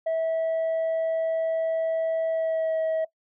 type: tone with pitch glide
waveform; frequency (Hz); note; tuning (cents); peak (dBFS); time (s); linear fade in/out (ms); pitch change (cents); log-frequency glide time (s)
sine; 650 to 641.4; E5 to E5; -24 to -48; -20; 0.06-3.05; 10; -24; 2.3-2.79
effects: noise-tail reverb RT60 0.1 s tail -19 dB re dry + tanh soft clip ceiling -22 dBFS